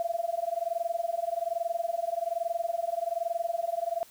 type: tone with amplitude modulation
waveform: sine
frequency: 679 Hz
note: F5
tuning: 49 cents flat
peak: -24 dBFS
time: 0-4.03 s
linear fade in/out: 0 ms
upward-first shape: sine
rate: 21.2 Hz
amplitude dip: 95%
effects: white hiss -55 dBFS RMS until 4.1 s